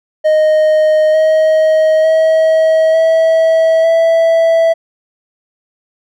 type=tone with pitch steps; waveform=triangle; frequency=620 / 629.4 / 638.9 / 648.6 / 658.4 Hz; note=D#5 / D#5 / D#5 / E5 / E5; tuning=-6 / +20 / +46 / -28 / -2 cents; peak=-5 dBFS; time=0.24-4.74 s; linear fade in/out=20 ms; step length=900 ms; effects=none